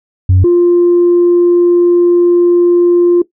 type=tone pair in turn; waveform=sine; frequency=92.6 / 349.6 Hz; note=F#2 / F4; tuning=+2 / +2 cents; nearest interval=octave + major seventh; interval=2300 cents; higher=second; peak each=-3 dBFS; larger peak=neither; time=0.29-0.44 / 0.44-3.22 s; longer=second; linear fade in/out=5 ms; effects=noise-tail reverb RT60 0.1 s tail -17 dB re dry + tanh soft clip ceiling -2 dBFS